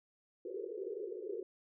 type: band-pass noise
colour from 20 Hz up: pink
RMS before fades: -42 dBFS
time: 0.45-1.43 s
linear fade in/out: 5 ms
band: 360 to 490 Hz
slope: 96 dB/octave
effects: none